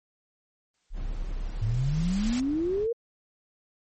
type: noise with exponential growth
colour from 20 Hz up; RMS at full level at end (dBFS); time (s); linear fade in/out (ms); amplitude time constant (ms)
white; -34; 0.74-2.4; 2; 360
type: tone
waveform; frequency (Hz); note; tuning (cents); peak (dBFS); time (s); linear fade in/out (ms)
sine; 32.7; C1; 0; -29; 0.9-2.35; 50
type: noise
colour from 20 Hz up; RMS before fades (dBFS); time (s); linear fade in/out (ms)
brown; -40; 0.93-2.88; 50
type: exponential sweep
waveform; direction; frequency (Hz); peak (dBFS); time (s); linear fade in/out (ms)
sine; up; 102.3 to 479.5; -24; 1.61-2.93; 10
effects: low-pass 12000 Hz 12 dB/octave + MP3 32 kbps